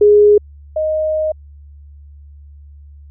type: tone pair in turn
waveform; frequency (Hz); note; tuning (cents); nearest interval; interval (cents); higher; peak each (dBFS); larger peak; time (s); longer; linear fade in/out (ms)
sine; 415.3 / 622.2; G#4 / D#5; 0 / 0; perfect fifth; 700; second; -5 / -14; first; 0.01-0.38 / 0.76-1.32; second; 5
effects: added 72 Hz sine -36 dBFS peak until 3.1 s